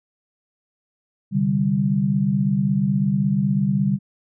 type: chord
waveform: sine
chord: C suspended second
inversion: none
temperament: just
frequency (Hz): 130.81 / 147.16 / 196.22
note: C3 / D3 / G3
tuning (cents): 0 / +4 / +2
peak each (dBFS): -25 / -22 / -19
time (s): 1.31-3.99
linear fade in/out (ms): 50
effects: none

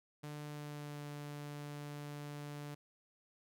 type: tone with pitch glide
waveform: sawtooth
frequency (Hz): 148.5 to 146.2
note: D3 to D3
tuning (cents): +20 to -7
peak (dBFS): -40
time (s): 0.23-2.75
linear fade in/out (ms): 10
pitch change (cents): -27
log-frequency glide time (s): 0.43-1.04
effects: none

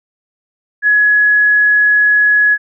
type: tone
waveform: sine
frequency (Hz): 1685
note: G#6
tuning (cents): +25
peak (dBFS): -7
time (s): 0.82-2.58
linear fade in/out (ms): 50
effects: none

